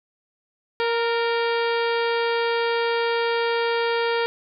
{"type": "harmonic tone with a mistuned harmonic", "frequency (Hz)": 466.2, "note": "A#4", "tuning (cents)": 0, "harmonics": [1, 2, 3, 4, 5, 6, 7, 8, 9, 10], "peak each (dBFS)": [-22, -27, -30, -32, -33, -37, -36, -39, -42, -39], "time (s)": [0.8, 4.26], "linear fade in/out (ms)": 0, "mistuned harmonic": 4, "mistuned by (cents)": -29, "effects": []}